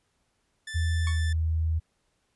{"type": "tone", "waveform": "sawtooth", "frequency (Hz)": 1761, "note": "A6", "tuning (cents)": 1, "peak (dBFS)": -32, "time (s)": [0.67, 1.33], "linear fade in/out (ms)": 5}
{"type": "tone with pitch glide", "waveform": "sine", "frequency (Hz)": [82.41, 80.34], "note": ["E2", "E2"], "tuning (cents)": [0, -44], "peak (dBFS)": -23, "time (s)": [0.74, 1.8], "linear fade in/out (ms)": 20, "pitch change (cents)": -44, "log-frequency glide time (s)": [1.07, 1.15]}
{"type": "tone with exponential decay", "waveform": "20% pulse", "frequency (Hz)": 1111, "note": "C#6", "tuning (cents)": 4, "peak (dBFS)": -28, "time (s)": [1.07, 1.23], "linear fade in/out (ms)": 2, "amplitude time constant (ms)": 34}
{"effects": ["pink hiss -73 dBFS RMS until 2.35 s", "resampled to 24000 Hz"]}